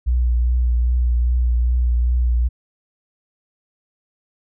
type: tone with vibrato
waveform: sine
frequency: 60.5 Hz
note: B1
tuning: 35 cents flat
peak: -14 dBFS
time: 0.06-2.49 s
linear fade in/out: 20 ms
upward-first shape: triangle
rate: 2.5 Hz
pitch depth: 33 cents each way
effects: none